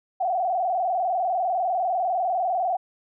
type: tone with vibrato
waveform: sine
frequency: 721 Hz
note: F#5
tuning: 45 cents flat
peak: -21 dBFS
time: 0.2-2.77 s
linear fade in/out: 10 ms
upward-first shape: square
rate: 20 Hz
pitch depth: 86 cents each way
effects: none